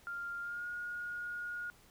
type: tone with pitch glide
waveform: sine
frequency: 1396.9 to 1435.3 Hz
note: F6 to F6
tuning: 0 to +47 cents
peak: -38 dBFS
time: 0.07-1.7 s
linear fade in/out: 0 ms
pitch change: +47 cents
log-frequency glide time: 0.41-0.67 s
effects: pink hiss -63 dBFS RMS until 1.9 s